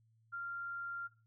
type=tone; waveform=sine; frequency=1389 Hz; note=F6; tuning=10 cents flat; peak=-39 dBFS; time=0.32-1.08 s; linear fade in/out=20 ms; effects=noise-tail reverb RT60 0.3 s tail -17 dB re dry + added 112 Hz sine -68 dBFS peak until 1.26 s